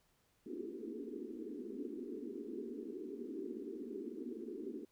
white band-pass noise, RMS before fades -45 dBFS, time 0.46-4.85 s, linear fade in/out 5 ms, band 220 to 430 Hz, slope 96 dB/octave, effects pink hiss -75 dBFS RMS until 4.91 s

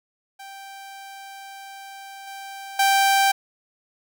sawtooth tone with level steps, 784 Hz, G5, in tune, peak -34 / -31 / -12 dBFS, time 0.39-3.32 s, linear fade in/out 10 ms, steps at 2.27 / 2.79 s, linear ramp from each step 5 ms, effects none

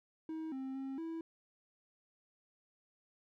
triangle tone with pitch steps, 318.5 / 264.9 / 268.5 / 327.4 Hz, D#4 / C4 / C4 / E4, +41 / +22 / +45 / -12 cents, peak -37 dBFS, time 0.29-1.21 s, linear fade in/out 2 ms, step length 230 ms, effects none

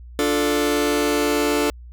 sawtooth chord, D minor, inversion none, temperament just, 293.7 / 352.4 / 440.5 Hz, D4 / F4 / A4, 0 / +16 / +2 cents, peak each -17 / -22 / -17 dBFS, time 0.19-1.7 s, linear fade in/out 0 ms, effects added 60 Hz sine -37 dBFS peak until 1.92 s

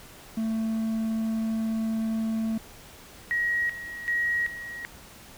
triangle tone, 222.4 Hz, A3, 19 cents sharp, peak -23 dBFS, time 0.37-2.58 s, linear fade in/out 5 ms
sine tone with tremolo, 1899 Hz, A#6, 32 cents sharp, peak -23 dBFS, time 3.31-4.85 s, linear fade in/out 0 ms, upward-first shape square, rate 1.3 Hz, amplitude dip 75%
effects pink hiss -48 dBFS RMS until 5.37 s

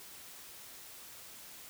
silence, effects white hiss -51 dBFS RMS until 1.69 s

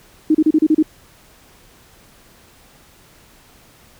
sine tone bursts, 311.1 Hz, D#4, in tune, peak -9 dBFS, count 7, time 0.3-0.827 s, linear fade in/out 5 ms, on 47 ms, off 33 ms, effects pink hiss -49 dBFS RMS until 3.99 s

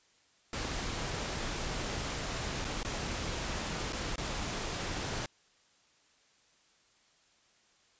pink noise with dropouts, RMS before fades -36 dBFS, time 0.53-5.26 s, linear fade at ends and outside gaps 2 ms, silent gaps 2.645-2.649 / 2.831-2.848 / 3.925-3.93 / 4.158-4.18 s, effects white hiss -67 dBFS RMS until 7.99 s + resampled to 16000 Hz

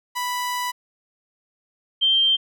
sawtooth / sine tone pair in turn, 987.8 / 3152 Hz, B5 / G7, 0 / +9 cents, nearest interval octave + minor sixth, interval 2009 cents, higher second, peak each -20 / -15 dBFS, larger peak second, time 0.15-0.72 / 2.01-2.37 s, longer first, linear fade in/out 20 ms, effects none

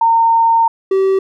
sine / triangle tone pair in turn, 915 / 384.7 Hz, A#5 / G4, -32 / -33 cents, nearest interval octave + minor third, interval 1501 cents, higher first, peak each -8 dBFS, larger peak neither, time 0.01-0.68 / 0.91-1.19 s, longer first, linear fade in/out 5 ms, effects none

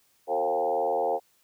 sine tone with frequency modulation, 620 Hz, D#5, 6 cents flat, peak -23 dBFS, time 0.27-1.2 s, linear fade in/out 50 ms, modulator 82.3 Hz, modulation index 2.5, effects white hiss -66 dBFS RMS until 1.43 s

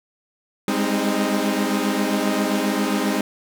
sawtooth chord, Ab major seventh, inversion third, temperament equal with one note detuned, 200.2 / 207.7 / 261.6 / 311.1 Hz, G3 / Ab3 / C4 / Eb4, +37 / 0 / 0 / 0 cents, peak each -21 dBFS, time 0.68-3.21 s, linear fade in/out 2 ms, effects none

